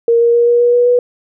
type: tone with pitch steps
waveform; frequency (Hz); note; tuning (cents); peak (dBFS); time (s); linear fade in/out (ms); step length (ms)
sine; 466.2 / 470 / 473.8 / 477.6 / 481.5 / 485.4 / 489.4; A#4 / A#4 / A#4 / A#4 / B4 / B4 / B4; 0 / +14 / +28 / +42 / -44 / -30 / -16; -7; 0.08-0.99; 2; 130
effects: none